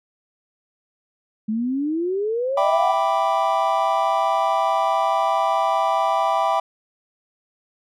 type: exponential sweep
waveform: sine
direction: up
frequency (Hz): 210.7 to 783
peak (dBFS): -20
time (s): 1.48-2.94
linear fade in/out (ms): 10
type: chord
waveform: triangle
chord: E minor seventh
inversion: none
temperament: equal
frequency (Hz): 659.3 / 784 / 987.8 / 1174.7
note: E5 / G5 / B5 / D6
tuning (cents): 0 / 0 / 0 / 0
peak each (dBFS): -21 / -20 / -21 / -23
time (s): 2.57-6.6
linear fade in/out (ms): 5
effects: none